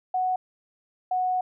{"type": "tone pair in turn", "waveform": "sine", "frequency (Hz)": [740, 736.3], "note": ["F#5", "F#5"], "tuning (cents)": [0, -9], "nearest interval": "unison", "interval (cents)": 9, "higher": "first", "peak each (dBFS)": -22, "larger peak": "neither", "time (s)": [[0.14, 0.36], [1.11, 1.41]], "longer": "second", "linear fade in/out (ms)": 5, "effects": []}